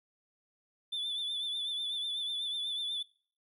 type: tone with vibrato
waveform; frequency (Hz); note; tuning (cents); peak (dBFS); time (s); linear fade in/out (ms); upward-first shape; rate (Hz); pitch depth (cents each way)
triangle; 3505; A7; -7; -31; 0.92-3.03; 10; triangle; 8.1; 58
effects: noise-tail reverb RT60 0.5 s tail -24 dB re dry + tanh soft clip ceiling -27 dBFS